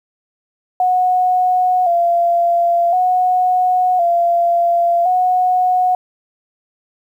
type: tone with vibrato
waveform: sine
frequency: 710 Hz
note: F5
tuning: 28 cents sharp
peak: -11 dBFS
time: 0.8-5.95 s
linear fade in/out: 2 ms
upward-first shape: square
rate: 0.47 Hz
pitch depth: 53 cents each way
effects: 8-bit